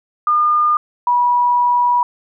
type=tone pair in turn; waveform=sine; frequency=1212 / 972.3 Hz; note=D#6 / B5; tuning=-46 / -27 cents; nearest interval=major third; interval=381 cents; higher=first; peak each=-11 dBFS; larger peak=neither; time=0.27-0.77 / 1.07-2.03 s; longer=second; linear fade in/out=2 ms; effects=none